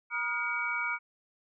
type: tone cluster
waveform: sine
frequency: 958 / 1239 / 1425 / 2266 Hz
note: A#5 / D#6 / F6 / C#7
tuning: +47 / -8 / +34 / +37 cents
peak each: -39 / -38 / -34 / -32 dBFS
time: 0.1-0.99 s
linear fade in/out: 50 ms
effects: none